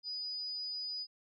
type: tone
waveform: sine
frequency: 4953 Hz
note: D#8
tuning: 9 cents flat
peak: -37 dBFS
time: 0.03-1.07 s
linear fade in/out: 50 ms
effects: none